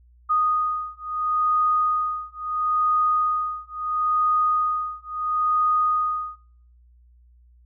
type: beating tone pair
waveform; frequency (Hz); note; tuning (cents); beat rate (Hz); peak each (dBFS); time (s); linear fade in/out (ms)
sine; 1239 / 1239.74; D#6 / D#6; -8 / -7; 0.74; -23; 0.29-6.37; 20
effects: noise-tail reverb RT60 0.6 s tail -22 dB re dry + added 60 Hz sine -51 dBFS peak until 7.65 s